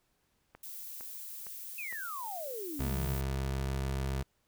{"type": "click train", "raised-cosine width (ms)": 0.5, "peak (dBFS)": -34, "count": 4, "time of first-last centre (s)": [0.55, 1.926], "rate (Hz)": 2.18}
{"type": "noise", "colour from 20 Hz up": "violet", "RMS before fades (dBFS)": -44, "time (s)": [0.63, 3.21], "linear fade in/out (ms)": 5}
{"type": "exponential sweep", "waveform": "sine", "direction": "down", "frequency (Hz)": [2637, 126.3], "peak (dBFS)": -38, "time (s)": [1.78, 3.14], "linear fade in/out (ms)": 5}
{"type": "tone", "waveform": "25% pulse", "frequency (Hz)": 67, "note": "C2", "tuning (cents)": 42, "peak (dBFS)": -28, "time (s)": [2.79, 4.23], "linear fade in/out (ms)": 10}
{"effects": ["pink hiss -75 dBFS RMS until 4.47 s"]}